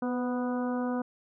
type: harmonic tone with a mistuned harmonic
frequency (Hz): 246.9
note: B3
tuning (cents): 0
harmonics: 1 / 2 / 3 / 4 / 5 / 6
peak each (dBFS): -29 / -35 / -39 / -41 / -43 / -45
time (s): 0.02-1.02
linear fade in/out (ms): 5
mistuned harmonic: 2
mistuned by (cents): +27
effects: none